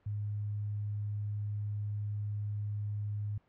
sine tone, 103.83 Hz, G#2, in tune, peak -33 dBFS, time 0.06-3.38 s, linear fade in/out 5 ms, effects pink hiss -70 dBFS RMS until 3.48 s + low-pass 2000 Hz 12 dB/octave

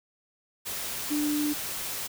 sine tone in noise, 296.7 Hz, D4, 18 cents sharp, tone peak -25 dBFS, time 1.1-1.54 s, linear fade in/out 20 ms, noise white, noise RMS -34 dBFS, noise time 0.65-2.08 s, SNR +6 dB, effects none

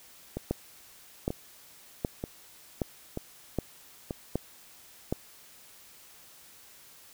two click trains, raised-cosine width 2 ms, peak -14 / -19 dBFS, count 7 / 5, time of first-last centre 0.51-5.125 / 0.37-4.108 s, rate 1.3 / 1.07 Hz, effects white hiss -54 dBFS RMS until 7.13 s

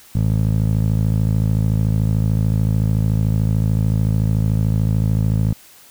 15% pulse tone with band-pass filter, 53.6 Hz, A1, 45 cents flat, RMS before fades -17 dBFS, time 0.15-5.53 s, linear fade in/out 5 ms, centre 120 Hz, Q 1.3, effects white hiss -46 dBFS RMS until 5.9 s

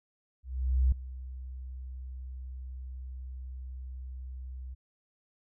sine tone with ADSR envelope, 64 Hz, C2, 38 cents flat, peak -20 dBFS, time 0.43-4.75 s, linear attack 490 ms, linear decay 4 ms, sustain -18 dB, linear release 19 ms, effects none

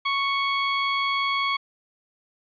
20% pulse tone, 1108.7 Hz, C#6, in tune, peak -17 dBFS, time 0.05-1.57 s, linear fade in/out 10 ms, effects resampled to 11025 Hz

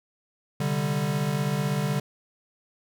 square chord, C suspended second, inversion none, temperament equal, 130.81 / 146.83 / 196 Hz, C3 / D3 / G3, 0 / 0 / 0 cents, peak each -33 / -27 / -30 dBFS, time 0.6-2 s, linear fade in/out 5 ms, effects none

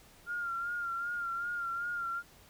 sine tone with vibrato, 1396 Hz, F6, 1 cent flat, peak -33 dBFS, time 0.26-2.23 s, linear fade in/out 50 ms, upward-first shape sine, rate 2.6 Hz, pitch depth 41 cents each way, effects pink hiss -59 dBFS RMS until 2.49 s

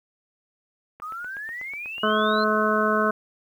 click train, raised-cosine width 0.5 ms, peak -28 dBFS, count 10, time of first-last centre 1-2.104 s, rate 8.15 Hz
sine exponential sweep, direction up, 1200 to 4186 Hz, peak -31 dBFS, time 1.02-2.44 s, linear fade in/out 2 ms
harmonic tone, 214.4 Hz, A3, 45 cents flat, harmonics 1 / 2 / 3 / 5 / 6 / 7, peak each -26 / -26 / -26 / -26 / -26 / -26 dBFS, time 2.03-3.11 s, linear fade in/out 5 ms
effects 9-bit

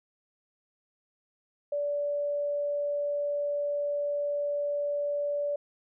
sine tone, 579 Hz, D5, 25 cents flat, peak -27 dBFS, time 1.72-5.56 s, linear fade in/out 5 ms, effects none

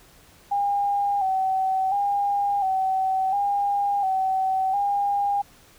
sine tone with vibrato, 784 Hz, G5, in tune, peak -20 dBFS, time 0.51-5.42 s, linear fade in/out 10 ms, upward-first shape square, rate 0.71 Hz, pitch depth 51 cents each way, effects pink hiss -53 dBFS RMS until 5.78 s

